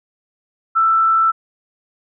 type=tone with frequency modulation; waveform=sine; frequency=1329 Hz; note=E6; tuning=14 cents sharp; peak=-11 dBFS; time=0.75-1.32 s; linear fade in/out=20 ms; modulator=71.4 Hz; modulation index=0.2; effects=none

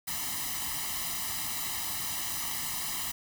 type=noise with comb filter; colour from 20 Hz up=white; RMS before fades=-34 dBFS; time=0.07-3.12 s; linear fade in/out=10 ms; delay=1 ms; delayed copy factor=+0.9; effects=none

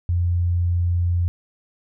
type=tone; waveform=sine; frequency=87.31 Hz; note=F2; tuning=in tune; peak=-17 dBFS; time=0.09-1.28 s; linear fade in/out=0 ms; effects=none

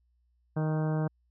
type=harmonic tone with a mistuned harmonic; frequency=155.56 Hz; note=D#3; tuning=in tune; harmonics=1 / 2 / 3 / 4 / 5 / 6 / 7 / 8 / 9 / 10; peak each=-27 / -36 / -38 / -39 / -43 / -46 / -48 / -50 / -52 / -49 dBFS; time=0.56-1.08 s; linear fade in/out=10 ms; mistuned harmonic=5; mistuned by=+16 cents; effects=added 60 Hz sine -67 dBFS peak until 1.3 s

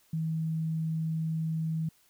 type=tone; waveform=sine; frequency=160.4 Hz; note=E3; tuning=47 cents flat; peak=-28 dBFS; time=0.13-1.89 s; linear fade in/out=5 ms; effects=white hiss -65 dBFS RMS until 2.09 s

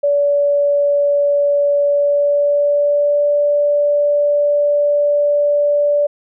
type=tone with pitch glide; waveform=sine; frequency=574 to 582.3 Hz; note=D5 to D5; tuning=-40 to -15 cents; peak=-11 dBFS; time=0.03-6.07 s; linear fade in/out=10 ms; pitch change=+25 cents; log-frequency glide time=1.85-3.28 s; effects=none

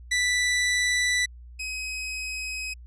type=tone pair in turn; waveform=sawtooth; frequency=1975.5 / 2534 Hz; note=B6 / D#7; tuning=0 / +31 cents; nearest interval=major third; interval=431 cents; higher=second; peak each=-18 / -27 dBFS; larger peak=first; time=0.11-1.26 / 1.59-2.74 s; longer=neither; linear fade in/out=10 ms; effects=added 60 Hz sine -42 dBFS peak until 2.86 s + resampled to 22050 Hz

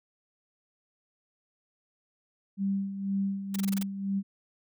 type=tone with tremolo; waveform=sine; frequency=196.4 Hz; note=G3; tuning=4 cents sharp; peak=-25 dBFS; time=2.57-4.23 s; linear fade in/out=50 ms; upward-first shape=sine; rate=2 Hz; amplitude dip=65%
type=noise bursts; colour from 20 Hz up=white; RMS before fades=-36 dBFS; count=7; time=3.54-3.83 s; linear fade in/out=5 ms; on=20 ms; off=25 ms
effects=none

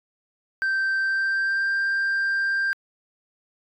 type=tone with pitch glide; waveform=sine; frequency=1561 to 1584.6 Hz; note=G6 to G6; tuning=-8 to +18 cents; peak=-18 dBFS; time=0.62-2.73 s; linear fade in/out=0 ms; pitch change=+26 cents; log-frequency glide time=0.98-1.72 s; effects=tanh soft clip ceiling -20 dBFS

